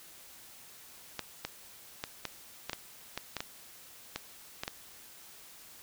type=clicks; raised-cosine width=0.2 ms; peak=-17 dBFS; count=12; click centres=1.193 / 1.45 / 2.039 / 2.253 / 2.696 / 2.732 / 3.176 / 3.367 / 3.405 / 4.16 / 4.635 / 4.679 s; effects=white hiss -53 dBFS RMS until 5.82 s